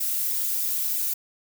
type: noise with flanger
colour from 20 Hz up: violet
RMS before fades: -26 dBFS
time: 0-1.14 s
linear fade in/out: 10 ms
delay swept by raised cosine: 0.65 to 4.65 ms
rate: 3.1 Hz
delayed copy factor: -0.85
effects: none